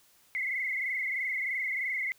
sine tone with frequency modulation, 2093 Hz, C7, in tune, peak -29 dBFS, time 0.35-2.12 s, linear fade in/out 0 ms, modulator 23.1 Hz, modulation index 4.4, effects white hiss -63 dBFS RMS until 2.18 s

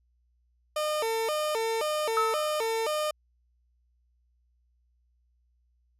30% pulse tone with vibrato, 523.3 Hz, C5, in tune, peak -24 dBFS, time 0.76-3.11 s, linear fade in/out 5 ms, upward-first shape square, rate 1.9 Hz, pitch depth 260 cents each way
sine tone with exponential decay, 1296 Hz, E6, 30 cents flat, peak -21 dBFS, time 2.17-2.77 s, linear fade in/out 1 ms, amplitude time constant 130 ms
effects added 60 Hz sine -66 dBFS peak until 5.99 s + resampled to 32000 Hz

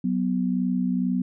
sine tone pair together, 185.9 / 248.1 Hz, F#3 / B3, +8 / +8 cents, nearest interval perfect fourth, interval 500 cents, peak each -24 dBFS, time 0.04-1.22 s, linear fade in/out 5 ms, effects none

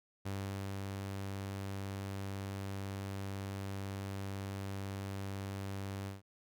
sawtooth tone with ADSR envelope, 98 Hz, G2, in tune, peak -33 dBFS, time 0.25-6.22 s, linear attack 12 ms, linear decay 460 ms, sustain -2 dB, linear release 150 ms, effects none

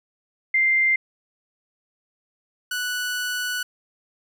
sine / sawtooth tone pair in turn, 2093 / 1480 Hz, C7 / F#6, 0 / 0 cents, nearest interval tritone, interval 600 cents, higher first, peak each -16 / -21 dBFS, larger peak first, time 0.54-0.96 / 2.71-3.63 s, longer second, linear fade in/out 5 ms, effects none

